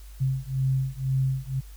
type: beating tone pair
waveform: sine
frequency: 131.8 / 133.8 Hz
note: C3 / C3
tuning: +13 / +39 cents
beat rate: 2 Hz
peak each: -26 dBFS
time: 0.2-1.61 s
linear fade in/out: 20 ms
effects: added 50 Hz sine -41 dBFS peak until 1.76 s + white hiss -55 dBFS RMS until 1.76 s